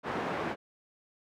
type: band-pass noise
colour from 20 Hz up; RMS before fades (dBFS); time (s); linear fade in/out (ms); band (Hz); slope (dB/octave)
pink; -34; 0.03-0.56; 50; 230 to 1600; 12
effects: none